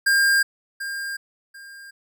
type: tone with echo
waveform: square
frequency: 1605 Hz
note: G6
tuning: 40 cents sharp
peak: -16 dBFS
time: 0.06-0.43 s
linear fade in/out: 10 ms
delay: 740 ms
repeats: 2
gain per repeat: -12 dB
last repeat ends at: 1.91 s
effects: none